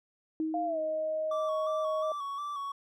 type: tone with exponential decay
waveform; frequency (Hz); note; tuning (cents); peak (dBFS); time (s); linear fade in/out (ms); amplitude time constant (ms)
sine; 316.1; D#4; +27; -27; 0.4-1.46; 1; 230
type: tone with pitch glide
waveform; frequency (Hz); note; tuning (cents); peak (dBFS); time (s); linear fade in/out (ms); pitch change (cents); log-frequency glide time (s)
sine; 698.5 to 625.9; F5 to D#5; 0 to +10; -29; 0.54-2.12; 2; -190; 0.65-0.79
type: tone with vibrato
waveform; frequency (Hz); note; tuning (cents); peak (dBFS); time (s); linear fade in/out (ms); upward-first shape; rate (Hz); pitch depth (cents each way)
triangle; 1141; C#6; +50; -32; 1.31-2.72; 5; square; 2.8; 38
effects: none